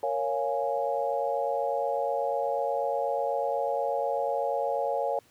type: chord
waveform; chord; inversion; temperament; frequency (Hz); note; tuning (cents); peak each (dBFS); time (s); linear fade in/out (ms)
sine; Bb minor seventh; none; equal; 466.2 / 554.4 / 698.5 / 830.6; Bb4 / Db5 / F5 / Ab5; 0 / 0 / 0 / 0; -33 / -29 / -32 / -32; 0.03-5.19; 2
effects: pink hiss -61 dBFS RMS until 5.3 s + high-pass 80 Hz 12 dB/octave